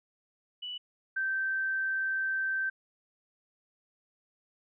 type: tone pair in turn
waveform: sine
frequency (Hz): 2960 / 1555.4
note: F#7 / G6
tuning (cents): 0 / -14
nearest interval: major seventh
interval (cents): 1114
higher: first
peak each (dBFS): -36 / -28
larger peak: second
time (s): 0.62-0.78 / 1.16-2.7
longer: second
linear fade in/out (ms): 10
effects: none